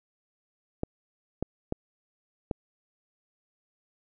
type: clicks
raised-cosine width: 2 ms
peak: -15 dBFS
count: 4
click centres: 0.834 / 1.426 / 1.724 / 2.512 s
effects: none